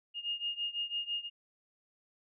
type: beating tone pair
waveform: sine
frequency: 2838 / 2844 Hz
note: F7 / F7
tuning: +27 / +31 cents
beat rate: 6 Hz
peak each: -36 / -38 dBFS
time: 0.14-1.3 s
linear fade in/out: 50 ms
effects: none